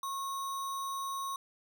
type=tone with sample-and-hold; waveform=sine; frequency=1090 Hz; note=C#6; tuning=29 cents flat; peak=-34 dBFS; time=0.03-1.36 s; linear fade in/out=2 ms; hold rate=4900 Hz; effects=none